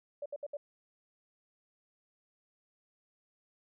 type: tone bursts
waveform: sine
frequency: 578 Hz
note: D5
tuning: 28 cents flat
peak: -36 dBFS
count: 4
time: 0.22-0.57 s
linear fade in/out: 5 ms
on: 38 ms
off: 66 ms
effects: none